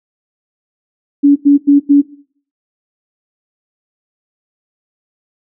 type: tone bursts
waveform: sine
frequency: 284.7 Hz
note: C#4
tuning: 46 cents sharp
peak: -3 dBFS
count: 4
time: 1.23-2.02 s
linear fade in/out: 20 ms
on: 130 ms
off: 90 ms
effects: noise-tail reverb RT60 0.5 s tail -17 dB re dry